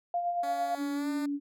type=tone with tremolo; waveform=sine; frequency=698.5 Hz; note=F5; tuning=in tune; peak=-26 dBFS; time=0.14-0.75 s; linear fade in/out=2 ms; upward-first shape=sine; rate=8.8 Hz; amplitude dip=45%
type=tone with pitch glide; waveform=10% pulse; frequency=281.7 to 298.5 Hz; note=C#4 to D4; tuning=+28 to +28 cents; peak=-31 dBFS; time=0.43-1.26 s; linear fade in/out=5 ms; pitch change=+100 cents; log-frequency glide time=0.94-1.09 s
type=tone; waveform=sine; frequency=285.5 Hz; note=D4; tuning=49 cents flat; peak=-29 dBFS; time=0.77-1.4 s; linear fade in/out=50 ms
effects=none